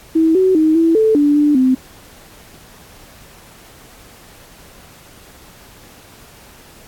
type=tone with pitch steps; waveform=sine; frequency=322.6 / 375.4 / 313.9 / 328.9 / 439.2 / 291.3 / 295.1 / 258.3 Hz; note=E4 / F#4 / D#4 / E4 / A4 / D4 / D4 / C4; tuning=-37 / +25 / +15 / -4 / -3 / -14 / +8 / -22 cents; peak=-9 dBFS; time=0.15-1.75 s; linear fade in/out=10 ms; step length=200 ms; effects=pink hiss -43 dBFS RMS until 6.87 s + AAC 64 kbps